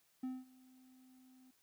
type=tone with ADSR envelope; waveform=triangle; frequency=257.2 Hz; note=C4; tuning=30 cents flat; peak=-35 dBFS; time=0.23-1.51 s; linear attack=7 ms; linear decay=210 ms; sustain=-24 dB; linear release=6 ms; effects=white hiss -74 dBFS RMS until 1.62 s